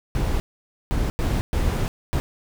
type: noise bursts at uneven times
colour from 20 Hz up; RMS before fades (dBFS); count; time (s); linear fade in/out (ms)
brown; -22; 5; 0.15-0.4 / 0.91-1.1 / 1.19-1.41 / 1.53-1.88 / 2.13-2.2; 0
effects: none